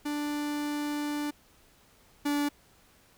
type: tone pair in turn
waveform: 45% pulse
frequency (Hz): 294.2 / 290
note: D4 / D4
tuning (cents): +3 / -22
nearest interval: unison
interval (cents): 25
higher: first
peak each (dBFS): -30 / -26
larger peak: second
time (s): 0.05-1.31 / 2.25-2.49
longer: first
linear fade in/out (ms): 10
effects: pink hiss -61 dBFS RMS until 3.17 s